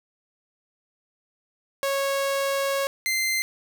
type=tone pair in turn; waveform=sawtooth; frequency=551 / 2080 Hz; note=C#5 / C7; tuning=-11 / -11 cents; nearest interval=octave + major seventh; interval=2300 cents; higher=second; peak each=-19 dBFS; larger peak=neither; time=1.83-2.87 / 3.06-3.42 s; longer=first; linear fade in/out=0 ms; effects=none